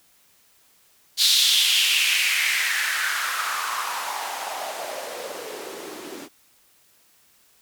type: noise with band-pass filter sweep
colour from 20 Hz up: blue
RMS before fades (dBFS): -24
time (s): 1.17-6.29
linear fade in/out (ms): 50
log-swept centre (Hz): 4100 to 300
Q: 3.9
effects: white hiss -59 dBFS RMS until 7.61 s